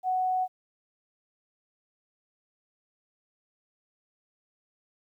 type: tone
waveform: sine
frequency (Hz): 742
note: F#5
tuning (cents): +5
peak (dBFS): -24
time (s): 0.03-0.48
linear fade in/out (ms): 50
effects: 11-bit